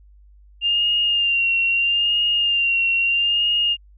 sine tone with vibrato, 2794 Hz, F7, in tune, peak -16 dBFS, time 0.61-3.77 s, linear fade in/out 50 ms, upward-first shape sine, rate 0.77 Hz, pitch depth 37 cents each way, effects added 50 Hz sine -46 dBFS peak until 3.97 s

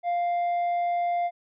sine tone with tanh clipping, 698.5 Hz, F5, in tune, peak -24 dBFS, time 0.03-1.31 s, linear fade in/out 50 ms, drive 4 dB, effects none

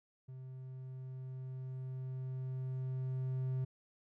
triangle tone with level ramp, 130 Hz, C3, 11 cents flat, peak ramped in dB -44 to -31 dBFS, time 0.28-3.65 s, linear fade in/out 10 ms, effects none

